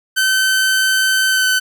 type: tone with pitch glide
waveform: sawtooth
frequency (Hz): 1535 to 1518.2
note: G6 to F#6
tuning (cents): -37 to +44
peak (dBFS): -9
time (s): 0.16-1.6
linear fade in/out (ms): 20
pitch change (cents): -19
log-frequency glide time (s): 1.29-1.47
effects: none